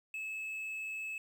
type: tone with quantisation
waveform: triangle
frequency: 2597 Hz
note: E7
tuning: 26 cents flat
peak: -36 dBFS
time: 0.14-1.18 s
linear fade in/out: 2 ms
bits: 10
effects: none